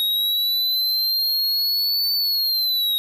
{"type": "linear two-way sweep", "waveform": "square", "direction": "up then down", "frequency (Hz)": [3776, 4527, 3776], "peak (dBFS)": -19, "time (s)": [0, 2.98], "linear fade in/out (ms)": 0, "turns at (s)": 2.14, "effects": []}